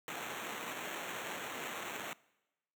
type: noise with sample-and-hold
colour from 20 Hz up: violet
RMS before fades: -42 dBFS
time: 0.08-2.13 s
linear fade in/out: 0 ms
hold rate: 4900 Hz
effects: noise-tail reverb RT60 1.0 s tail -23 dB re dry + high-pass 200 Hz 12 dB/octave